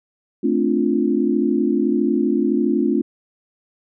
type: chord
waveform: sine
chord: D minor seventh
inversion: second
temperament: equal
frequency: 220 / 261.6 / 293.7 / 349.2 Hz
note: A3 / C4 / D4 / F4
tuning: 0 / 0 / 0 / 0 cents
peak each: -21 dBFS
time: 0.43-3.02 s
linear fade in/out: 10 ms
effects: none